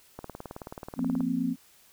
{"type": "click train", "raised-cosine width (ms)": 1, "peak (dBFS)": -24, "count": 20, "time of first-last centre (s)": [0.19, 1.206], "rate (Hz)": 18.7}
{"type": "chord", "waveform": "sine", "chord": "F suspended fourth", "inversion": "none", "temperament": "equal", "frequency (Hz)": [174.61, 233.1, 261.6], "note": ["F3", "Bb3", "C4"], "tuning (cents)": [0, 0, 0], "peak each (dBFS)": [-33, -30, -28], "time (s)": [0.96, 1.56], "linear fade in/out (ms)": 50}
{"effects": ["white hiss -59 dBFS RMS until 1.92 s"]}